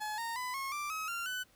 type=tone with pitch steps; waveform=30% pulse; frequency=852 / 923.8 / 1001.6 / 1085.9 / 1177.4 / 1276.6 / 1384.1 / 1500.7 Hz; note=G#5 / A#5 / B5 / C#6 / D6 / D#6 / F6 / F#6; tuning=+44 / -16 / +24 / -36 / +4 / +44 / -16 / +24 cents; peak=-33 dBFS; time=0-1.44 s; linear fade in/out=20 ms; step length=180 ms; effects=pink hiss -66 dBFS RMS until 1.55 s